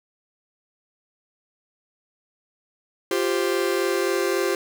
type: chord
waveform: 45% pulse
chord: F suspended second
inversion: none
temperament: just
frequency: 349.2 / 392.9 / 523.8 Hz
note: F4 / G4 / C5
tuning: 0 / +4 / +2 cents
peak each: -25 / -24 / -28 dBFS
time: 3.11-4.55 s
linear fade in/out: 2 ms
effects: none